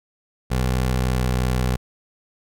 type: tone with pitch glide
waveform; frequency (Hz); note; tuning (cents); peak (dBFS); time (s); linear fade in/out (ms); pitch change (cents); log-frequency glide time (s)
20% pulse; 63.3 to 62.75; B1 to B1; +43 to +28; -14; 0.5-1.77; 20; -15; 1.05-1.21
effects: none